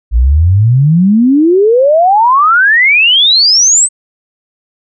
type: exponential sweep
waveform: sine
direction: up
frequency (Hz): 54.3 to 8372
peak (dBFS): -4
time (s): 0.11-3.89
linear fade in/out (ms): 50
effects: none